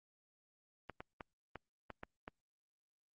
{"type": "clicks", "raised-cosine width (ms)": 0.5, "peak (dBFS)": -30, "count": 7, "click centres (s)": [0.897, 1.005, 1.208, 1.557, 1.903, 2.034, 2.279], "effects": ["Opus 32 kbps"]}